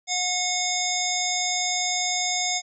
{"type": "harmonic tone", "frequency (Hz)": 725, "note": "F#5", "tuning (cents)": -35, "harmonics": [1, 3, 5, 7, 9, 10], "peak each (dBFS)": [-30, -30, -30, -30, -30, -30], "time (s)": [0.07, 2.62], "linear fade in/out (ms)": 50, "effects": []}